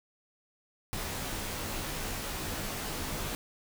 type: noise with comb filter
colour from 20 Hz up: pink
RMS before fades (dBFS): -36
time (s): 0.93-3.35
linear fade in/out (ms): 0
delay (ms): 17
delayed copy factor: -0.8
effects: none